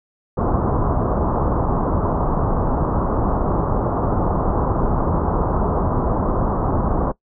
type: low-pass noise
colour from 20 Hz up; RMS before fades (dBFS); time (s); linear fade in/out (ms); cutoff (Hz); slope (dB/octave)
pink; -19; 0.37-7.12; 10; 1200; 48
effects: noise-tail reverb RT60 0.1 s tail -20 dB re dry